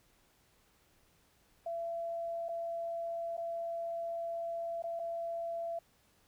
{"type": "tone with dropouts", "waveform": "sine", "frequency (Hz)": 674, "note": "E5", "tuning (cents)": 38, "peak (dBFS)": -35, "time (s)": [1.66, 5.79], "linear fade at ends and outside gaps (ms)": 5, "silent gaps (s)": [[2.485, 2.49], [3.369, 3.377], [4.823, 4.838], [4.994, 4.997]], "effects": ["pink hiss -69 dBFS RMS until 6.27 s"]}